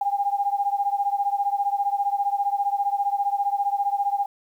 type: beating tone pair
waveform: sine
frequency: 801 / 816 Hz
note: G5 / G#5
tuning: +37 / -31 cents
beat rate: 15 Hz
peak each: -23 / -25 dBFS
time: 0.01-4.26 s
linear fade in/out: 5 ms
effects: 9-bit